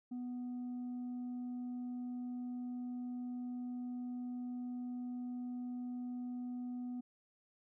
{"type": "tone with tanh clipping", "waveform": "triangle", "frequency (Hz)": 246.9, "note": "B3", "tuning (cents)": 0, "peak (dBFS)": -40, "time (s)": [0.11, 7.01], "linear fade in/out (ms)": 10, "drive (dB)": 7, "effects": []}